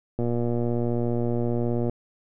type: click train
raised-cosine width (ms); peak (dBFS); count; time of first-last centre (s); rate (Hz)
2; -14; 204; 0.19-1.896; 119
effects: none